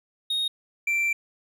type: tone pair in turn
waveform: triangle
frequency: 3729 / 2349 Hz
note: A#7 / D7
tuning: 0 / 0 cents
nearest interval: minor sixth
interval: 800 cents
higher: first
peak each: -22 / -20 dBFS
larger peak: second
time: 0.3-0.48 / 0.87-1.13 s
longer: second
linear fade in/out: 5 ms
effects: none